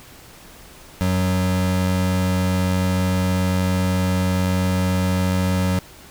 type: tone pair together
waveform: square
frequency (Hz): 92.21 / 185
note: F#2 / F#3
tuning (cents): -5 / 0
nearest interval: octave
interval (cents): 1205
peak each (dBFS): -21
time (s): 1.01-5.79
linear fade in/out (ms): 0
effects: pink hiss -44 dBFS RMS until 6.1 s